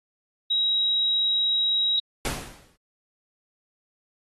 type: tone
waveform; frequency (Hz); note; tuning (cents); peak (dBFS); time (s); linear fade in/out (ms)
sine; 3834; A#7; +48; -20; 0.5-2; 10
type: noise with exponential decay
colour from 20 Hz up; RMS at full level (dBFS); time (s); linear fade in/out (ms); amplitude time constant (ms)
pink; -26; 2.25-2.76; 1; 110
effects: AAC 32 kbps